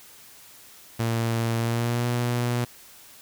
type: tone with pitch glide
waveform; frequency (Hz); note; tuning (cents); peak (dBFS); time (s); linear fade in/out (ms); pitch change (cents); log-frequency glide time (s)
sawtooth; 115.1 to 120.89; A#2 to B2; -22 to -37; -19; 0.99-2.65; 10; +85; 1.59-2.06
effects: white hiss -49 dBFS RMS until 3.21 s